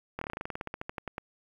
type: slowing click train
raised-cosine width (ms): 0.5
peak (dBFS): -20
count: 19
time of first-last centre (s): 0.19-1.181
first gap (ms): 24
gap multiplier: 1.09
effects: 9-bit